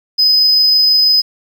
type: tone with amplitude modulation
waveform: sine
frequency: 5030 Hz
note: D#8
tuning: 18 cents sharp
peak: -4 dBFS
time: 0.18-1.22 s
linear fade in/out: 20 ms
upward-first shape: sine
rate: 26.1 Hz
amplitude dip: 25%
effects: tanh soft clip ceiling -6 dBFS + 7-bit